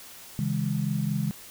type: tone cluster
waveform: sine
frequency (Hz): 136.1 / 160.8 / 204.8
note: C#3 / E3 / G#3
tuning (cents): -31 / -43 / -24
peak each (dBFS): -29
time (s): 0.39-1.31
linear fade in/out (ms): 0
effects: white hiss -46 dBFS RMS until 1.5 s